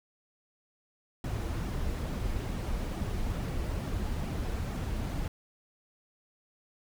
brown noise with flanger, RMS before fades -33 dBFS, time 1.24-5.28 s, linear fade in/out 2 ms, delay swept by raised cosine 1.9 to 7.7 ms, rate 2.3 Hz, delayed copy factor -0.5, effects none

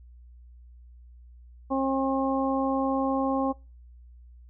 harmonic tone, 268.5 Hz, C4, 45 cents sharp, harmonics 1 / 2 / 3 / 4, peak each -26 / -29 / -31 / -32 dBFS, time 1.7-3.53 s, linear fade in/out 20 ms, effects noise-tail reverb RT60 0.3 s tail -24 dB re dry + added 60 Hz sine -47 dBFS peak until 4.49 s

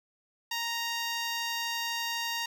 5% pulse tone with notch filter, 932 Hz, A#5, 1 cent flat, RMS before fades -33 dBFS, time 0.51-2.46 s, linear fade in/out 5 ms, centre 9600 Hz, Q 0.51, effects none

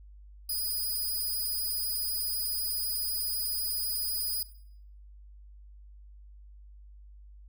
5% pulse tone, 4954 Hz, D#8, 8 cents flat, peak -23 dBFS, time 0.49-4.43 s, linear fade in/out 5 ms, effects noise-tail reverb RT60 0.7 s tail -18 dB re dry + added 50 Hz sine -48 dBFS peak until 7.48 s

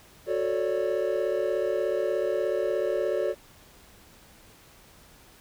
triangle chord, D major seventh, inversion first, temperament just, 367.1 / 440.5 / 550.6 / 587.3 Hz, F#4 / A4 / C#5 / D5, -14 / +2 / -12 / 0 cents, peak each -28 dBFS, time 0.26-3.35 s, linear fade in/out 50 ms, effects pink hiss -54 dBFS RMS until 5.4 s

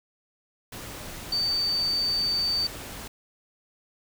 sine tone in noise, 4587 Hz, D8, 42 cents flat, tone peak -23 dBFS, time 1.32-2.67 s, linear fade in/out 5 ms, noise pink, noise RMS -39 dBFS, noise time 0.72-3.08 s, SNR +13 dB, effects none

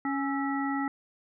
harmonic tone with a mistuned harmonic, 277.2 Hz, C#4, in tune, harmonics 1 / 3 / 5 / 7, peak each -29 / -34 / -36 / -37 dBFS, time 0.05-0.88 s, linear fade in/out 2 ms, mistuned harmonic 5, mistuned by -83 cents, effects none

